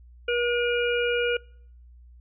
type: harmonic tone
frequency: 480 Hz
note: B4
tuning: 49 cents flat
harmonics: 1 / 3 / 5 / 6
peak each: -24 / -29 / -31 / -32 dBFS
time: 0.28-1.37 s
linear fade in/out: 5 ms
effects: noise-tail reverb RT60 0.6 s tail -25 dB re dry + added 60 Hz sine -47 dBFS peak until 2.2 s